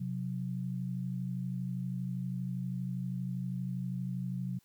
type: tone pair together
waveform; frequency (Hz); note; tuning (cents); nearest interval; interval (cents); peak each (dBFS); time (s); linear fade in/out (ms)
sine; 129.97 / 182.5; C3 / F#3; -11 / -24; tritone; 587; -36 / -36; 0-4.59; 10
effects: white hiss -70 dBFS RMS until 4.64 s